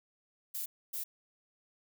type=noise bursts at uneven times; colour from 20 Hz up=violet; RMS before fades=-38 dBFS; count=2; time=0.54-0.66 / 0.93-1.04 s; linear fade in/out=10 ms; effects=none